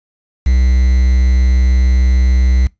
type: tone with quantisation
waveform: triangle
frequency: 63.3 Hz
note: B1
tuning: 43 cents sharp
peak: -6 dBFS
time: 0.46-2.67 s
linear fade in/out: 5 ms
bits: 5
effects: noise-tail reverb RT60 0.2 s tail -23 dB re dry + resampled to 16000 Hz